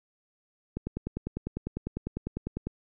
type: click train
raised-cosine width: 3 ms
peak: -19 dBFS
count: 20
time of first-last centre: 0.77-2.67 s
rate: 10 Hz
effects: none